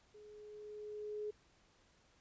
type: tone with level ramp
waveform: sine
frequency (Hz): 421.2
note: G#4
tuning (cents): +24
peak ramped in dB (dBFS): -55 to -38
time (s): 0.14-1.31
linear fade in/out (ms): 10
effects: pink hiss -70 dBFS RMS until 2.2 s + resampled to 16000 Hz